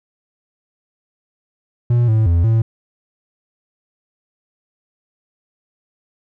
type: tone with pitch steps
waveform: triangle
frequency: 120 / 110.1 / 84.9 / 112.6 Hz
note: B2 / A2 / F2 / A2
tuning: -49 / +2 / -48 / +40 cents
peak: -9 dBFS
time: 1.9-2.62 s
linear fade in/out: 5 ms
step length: 180 ms
effects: none